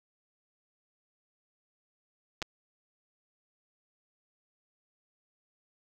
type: clicks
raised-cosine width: 0.2 ms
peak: -17 dBFS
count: 2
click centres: 2.419 / 2.425 s
effects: none